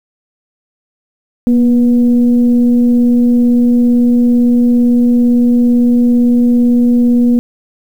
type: tone with frequency modulation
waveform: sine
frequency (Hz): 240.1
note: B3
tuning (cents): -49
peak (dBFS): -6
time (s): 1.47-7.39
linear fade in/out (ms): 0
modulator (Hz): 249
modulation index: 0.33
effects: 7-bit